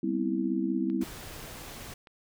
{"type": "chord", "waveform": "sine", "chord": "C major seventh", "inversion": "second", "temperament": "just", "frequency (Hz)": [196.22, 245.3, 261.6, 327], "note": ["G3", "B3", "C4", "E4"], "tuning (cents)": [2, -12, 0, -14], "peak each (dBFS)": [-32, -34, -32, -30], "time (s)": [0.03, 1.04], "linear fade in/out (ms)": 5}
{"type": "click train", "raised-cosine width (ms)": 0.3, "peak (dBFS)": -35, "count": 4, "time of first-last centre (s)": [0.9, 2.072], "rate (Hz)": 2.56}
{"type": "noise", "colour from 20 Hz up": "pink", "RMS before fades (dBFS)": -43, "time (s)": [1.01, 1.94], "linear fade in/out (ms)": 5}
{"effects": []}